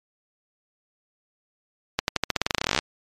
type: accelerating click train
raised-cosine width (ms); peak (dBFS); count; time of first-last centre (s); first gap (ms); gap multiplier
0.2; -3; 21; 1.99-2.789; 91; 0.9
effects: MP3 64 kbps